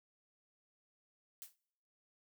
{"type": "noise with exponential decay", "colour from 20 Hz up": "blue", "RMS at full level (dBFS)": -45, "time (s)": [1.42, 1.56], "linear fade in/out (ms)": 0, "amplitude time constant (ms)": 30, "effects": ["noise-tail reverb RT60 0.8 s tail -26 dB re dry"]}